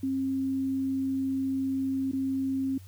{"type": "tone with dropouts", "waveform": "sine", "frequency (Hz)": 267.2, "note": "C4", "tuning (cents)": 36, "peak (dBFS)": -26, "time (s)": [0.03, 2.78], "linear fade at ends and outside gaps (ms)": 5, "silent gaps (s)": [2.115, 2.131], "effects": ["added 94 Hz sine -45 dBFS peak until 2.87 s", "white hiss -59 dBFS RMS until 2.87 s"]}